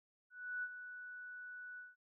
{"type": "tone with ADSR envelope", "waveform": "sine", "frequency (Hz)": 1480, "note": "F#6", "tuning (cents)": 0, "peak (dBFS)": -37, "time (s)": [0.3, 1.96], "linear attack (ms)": 330, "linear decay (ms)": 50, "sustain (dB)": -10, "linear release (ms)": 180, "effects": []}